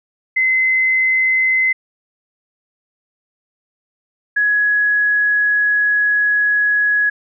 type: tone pair in turn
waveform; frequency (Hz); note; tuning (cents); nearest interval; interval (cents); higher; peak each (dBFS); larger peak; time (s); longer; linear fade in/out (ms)
sine; 2052 / 1676.8; C7 / G#6; -34 / +16; minor third; 350; first; -12; neither; 0.36-1.73 / 4.36-7.1; second; 10
effects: none

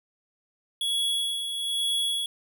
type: tone with tremolo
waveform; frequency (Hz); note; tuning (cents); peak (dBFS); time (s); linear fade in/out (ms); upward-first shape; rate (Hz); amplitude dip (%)
square; 3358; G#7; +18; -24; 0.81-2.26; 2; sine; 1.1; 50
effects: none

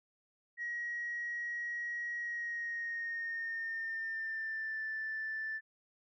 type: tone with pitch glide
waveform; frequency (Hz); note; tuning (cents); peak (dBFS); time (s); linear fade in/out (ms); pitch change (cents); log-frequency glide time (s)
sine; 1900 to 1762.6; A#6 to A6; +33 to +3; -35; 0.57-5.61; 50; -130; 2.18-4.82
effects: tanh soft clip ceiling -31 dBFS

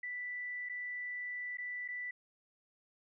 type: tone with dropouts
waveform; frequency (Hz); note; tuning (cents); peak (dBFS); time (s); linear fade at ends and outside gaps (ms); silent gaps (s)
sine; 1975.5; B6; 0; -38; 0.03-2.11; 5; 0.689-0.695 / 1.572-1.583 / 1.879-1.885
effects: none

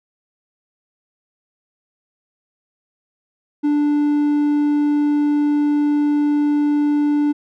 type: tone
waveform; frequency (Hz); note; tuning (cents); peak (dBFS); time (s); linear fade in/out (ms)
triangle; 293.7; D4; 0; -12; 3.63-7.33; 20
effects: none

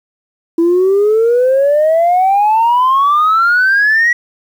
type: exponential sweep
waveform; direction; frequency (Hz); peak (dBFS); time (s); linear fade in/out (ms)
sine; up; 329.6 to 1941; -6; 0.58-4.13; 5
effects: tanh soft clip ceiling -5 dBFS + 7-bit

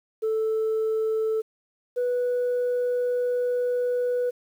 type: tone pair in turn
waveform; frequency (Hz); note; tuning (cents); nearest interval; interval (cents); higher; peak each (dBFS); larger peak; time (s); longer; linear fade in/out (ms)
sine; 440 / 492; A4 / B4; 0 / -7; major second; 193; second; -20; neither; 0.22-1.42 / 1.96-4.31; second; 20
effects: tanh soft clip ceiling -20 dBFS + 9-bit

